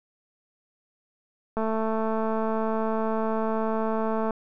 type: click train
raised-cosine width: 1 ms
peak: -15 dBFS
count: 606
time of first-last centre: 1.57-4.308 s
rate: 221 Hz
effects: none